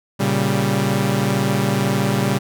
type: chord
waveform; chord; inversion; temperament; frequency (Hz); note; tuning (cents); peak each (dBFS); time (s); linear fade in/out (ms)
sawtooth; G diminished; first; equal; 116.54 / 138.59 / 196; Bb2 / Db3 / G3; 0 / 0 / 0; -19 / -17 / -16; 0.19-2.39; 20
effects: none